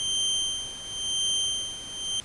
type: tone with tremolo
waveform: sawtooth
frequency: 3137 Hz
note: G7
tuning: 1 cent sharp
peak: -20 dBFS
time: 0-2.2 s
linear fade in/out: 0 ms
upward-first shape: sine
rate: 0.95 Hz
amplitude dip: 80%
effects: pink hiss -46 dBFS RMS until 2.24 s + resampled to 24000 Hz